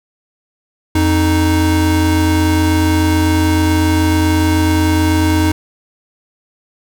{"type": "tone pair together", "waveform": "square", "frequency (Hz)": [87.31, 311.1], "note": ["F2", "D#4"], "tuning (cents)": [0, 0], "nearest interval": "octave + minor seventh", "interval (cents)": 2200, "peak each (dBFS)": -14, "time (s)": [0.95, 5.52], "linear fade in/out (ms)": 5, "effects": []}